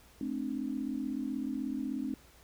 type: tone cluster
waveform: sine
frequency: 216.3 / 263.1 / 299.4 Hz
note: A3 / C4 / D4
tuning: -29 / +10 / +33 cents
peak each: -39 / -35 / -38 dBFS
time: 0.21-2.14 s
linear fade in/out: 2 ms
effects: added 60 Hz sine -62 dBFS peak until 2.43 s + pink hiss -60 dBFS RMS until 2.43 s